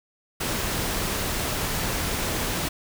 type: noise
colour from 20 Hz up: pink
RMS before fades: -27 dBFS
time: 0.4-2.69 s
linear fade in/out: 10 ms
effects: none